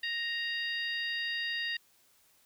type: harmonic tone with a mistuned harmonic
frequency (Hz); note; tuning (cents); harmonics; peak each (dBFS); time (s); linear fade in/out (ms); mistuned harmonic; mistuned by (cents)
932.3; A#5; 0; 2 / 3 / 4 / 5; -34 / -38 / -40 / -42; 0.03-1.77; 5; 5; +36
effects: white hiss -66 dBFS RMS until 2.45 s